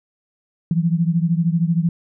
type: beating tone pair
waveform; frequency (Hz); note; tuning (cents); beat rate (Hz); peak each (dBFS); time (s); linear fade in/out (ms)
sine; 164.5 / 177.5; E3 / F3; -3 / +28; 13; -17 / -20; 0.71-1.89; 2
effects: none